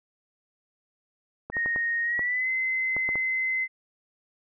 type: clicks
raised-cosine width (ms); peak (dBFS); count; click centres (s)
1; -21; 8; 1.5 / 1.568 / 1.66 / 1.761 / 2.193 / 2.966 / 3.09 / 3.156
type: tone with pitch glide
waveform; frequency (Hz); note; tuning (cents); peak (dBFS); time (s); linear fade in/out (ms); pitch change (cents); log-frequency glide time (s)
sine; 1862 to 2054; A#6 to C7; -2 to -33; -24; 1.52-3.68; 50; +169; 2.03-2.49
effects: none